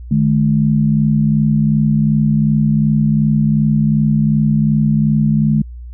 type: tone pair together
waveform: sine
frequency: 151.3 / 214 Hz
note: D#3 / A3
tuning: -48 / -48 cents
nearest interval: tritone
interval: 600 cents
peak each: -13 dBFS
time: 0.11-5.62 s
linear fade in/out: 5 ms
effects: added 60 Hz sine -28 dBFS peak until 5.93 s